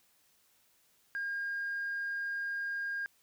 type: tone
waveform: sine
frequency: 1616 Hz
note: G#6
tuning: 48 cents flat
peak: -32 dBFS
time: 1.15-3.06 s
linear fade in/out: 0 ms
effects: tanh soft clip ceiling -30 dBFS + white hiss -69 dBFS RMS until 3.22 s